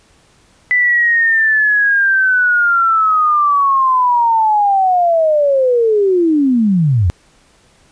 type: linear sweep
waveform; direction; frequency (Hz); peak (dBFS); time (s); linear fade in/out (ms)
sine; down; 1995 to 79.1; -9; 0.71-7.1; 0
effects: pink hiss -51 dBFS RMS until 7.91 s + resampled to 22050 Hz

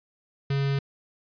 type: tone with notch filter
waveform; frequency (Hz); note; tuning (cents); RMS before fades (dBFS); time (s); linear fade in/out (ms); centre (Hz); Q
square; 138.59; C#3; 0; -25; 0.5-0.79; 5; 820; 1.2
effects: resampled to 11025 Hz

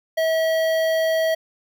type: tone with notch filter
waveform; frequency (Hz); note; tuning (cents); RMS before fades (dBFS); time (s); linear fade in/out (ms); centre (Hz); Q
square; 645; E5; -38; -20; 0.17-1.35; 10; 8200; 0.61
effects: 9-bit

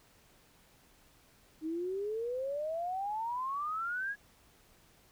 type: exponential sweep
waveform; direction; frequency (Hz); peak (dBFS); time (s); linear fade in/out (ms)
sine; up; 307.1 to 1687; -33; 1.61-4.16; 50
effects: pink hiss -64 dBFS RMS until 5.11 s

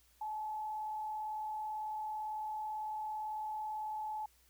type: tone with frequency modulation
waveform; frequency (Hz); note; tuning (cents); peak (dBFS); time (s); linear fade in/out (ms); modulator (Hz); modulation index
sine; 859; A5; -42; -37; 0.21-4.26; 5; 38; 0.36
effects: added 60 Hz sine -70 dBFS peak until 4.49 s + white hiss -69 dBFS RMS until 4.49 s

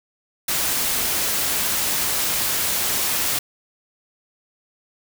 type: noise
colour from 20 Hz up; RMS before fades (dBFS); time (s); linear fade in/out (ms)
white; -22; 0.48-3.39; 5
effects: none

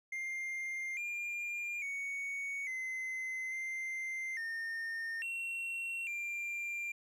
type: tone with pitch steps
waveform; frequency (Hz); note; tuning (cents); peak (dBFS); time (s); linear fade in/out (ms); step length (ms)
triangle; 2106 / 2402 / 2229 / 2054 / 2086 / 1824 / 2726 / 2381; C7 / D7 / C#7 / C7 / C7 / A#6 / F7 / D7; +11 / +38 / +9 / -33 / -6 / -38 / -43 / +23; -35; 0.12-6.92; 5; 850
effects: none

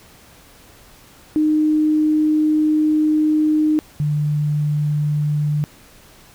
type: tone pair in turn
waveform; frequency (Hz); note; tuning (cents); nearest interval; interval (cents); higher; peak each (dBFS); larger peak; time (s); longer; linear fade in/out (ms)
sine; 307.1 / 148.66; D#4 / D3; -23 / +21; octave + minor second; 1256; first; -13 / -16; first; 1.36-3.79 / 4-5.64; first; 0
effects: pink hiss -47 dBFS RMS until 6.34 s

